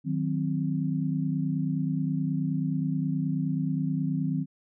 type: chord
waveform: sine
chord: C diminished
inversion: first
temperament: equal with one note detuned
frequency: 155.56 / 185 / 260.9 Hz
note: Eb3 / Gb3 / C4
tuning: 0 / 0 / -5 cents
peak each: -28 / -31 / -30 dBFS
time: 0.04-4.46 s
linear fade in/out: 50 ms
effects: none